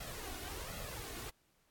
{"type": "noise with flanger", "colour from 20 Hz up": "pink", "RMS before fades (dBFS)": -45, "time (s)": [0, 1.3], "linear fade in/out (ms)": 5, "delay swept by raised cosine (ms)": [1.5, 2.8], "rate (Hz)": 1.3, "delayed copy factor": 0.6, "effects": ["pink hiss -74 dBFS RMS until 1.7 s", "AAC 64 kbps"]}